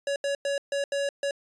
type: tone bursts at uneven times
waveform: square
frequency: 562 Hz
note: C#5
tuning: 24 cents sharp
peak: -26 dBFS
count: 6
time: 0.07-0.16 / 0.24-0.35 / 0.45-0.58 / 0.72-0.84 / 0.92-1.09 / 1.23-1.31 s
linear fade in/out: 2 ms
effects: resampled to 22050 Hz